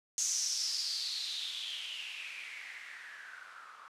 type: noise with low-pass filter sweep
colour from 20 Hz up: violet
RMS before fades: -39 dBFS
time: 0.18-3.88 s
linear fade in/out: 0 ms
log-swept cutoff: 6500 to 1200 Hz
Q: 6.4
effects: low-pass 12000 Hz 12 dB/octave